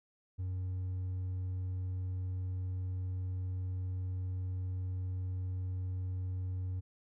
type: tone with hard clipping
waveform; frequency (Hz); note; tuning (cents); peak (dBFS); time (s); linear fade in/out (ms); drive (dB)
sine; 92.5; F#2; 0; -35; 0.38-6.81; 20; 2
effects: none